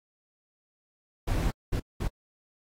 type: noise bursts at uneven times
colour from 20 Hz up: brown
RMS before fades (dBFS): -27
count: 3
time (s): 1.27-1.51 / 1.72-1.8 / 2-2.08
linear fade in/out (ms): 10
effects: AAC 48 kbps